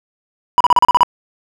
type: tone bursts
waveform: triangle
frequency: 981 Hz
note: B5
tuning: 12 cents flat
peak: -4 dBFS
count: 8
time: 0.58-1.032 s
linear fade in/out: 0 ms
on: 25 ms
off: 36 ms
effects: none